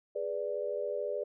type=chord; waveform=sine; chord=G# diminished; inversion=none; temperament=equal; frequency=415.3 / 493.9 / 587.3 Hz; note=G#4 / B4 / D5; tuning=0 / 0 / 0 cents; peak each=-37 / -37 / -35 dBFS; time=0.15-1.24 s; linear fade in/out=10 ms; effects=none